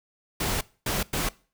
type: noise bursts at uneven times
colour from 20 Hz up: pink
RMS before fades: -27 dBFS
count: 3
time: 0.4-0.61 / 0.86-1.03 / 1.13-1.29 s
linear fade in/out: 5 ms
effects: noise-tail reverb RT60 0.4 s tail -22 dB re dry